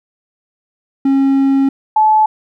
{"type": "tone pair in turn", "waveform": ["triangle", "sine"], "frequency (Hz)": [272.1, 863.9], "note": ["C#4", "A5"], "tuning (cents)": [-32, -32], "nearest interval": "octave + minor sixth", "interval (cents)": 2000, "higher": "second", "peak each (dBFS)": -7, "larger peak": "neither", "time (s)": [[1.05, 1.69], [1.96, 2.26]], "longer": "first", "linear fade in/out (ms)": 5, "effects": []}